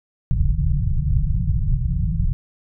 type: low-pass noise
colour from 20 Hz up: pink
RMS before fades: -19 dBFS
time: 0.31-2.33 s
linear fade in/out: 0 ms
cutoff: 170 Hz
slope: 96 dB/octave
effects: none